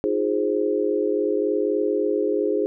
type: chord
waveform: sine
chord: F minor seventh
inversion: third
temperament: equal with one note detuned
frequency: 311.1 / 354.5 / 415.3 / 523.3 Hz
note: Eb4 / F4 / Ab4 / C5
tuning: 0 / +26 / 0 / 0 cents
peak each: -26 / -27 / -22 / -27 dBFS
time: 0.04-2.66 s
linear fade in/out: 0 ms
effects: none